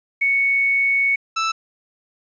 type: tone pair in turn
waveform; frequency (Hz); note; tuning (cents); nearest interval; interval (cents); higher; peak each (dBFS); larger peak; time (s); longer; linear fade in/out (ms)
sine / sawtooth; 2219 / 1319.4; C#7 / E6; +1 / +1; major sixth; 900; first; -15; neither; 0.21-1.16 / 1.36-1.52; first; 10
effects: resampled to 16000 Hz + 9-bit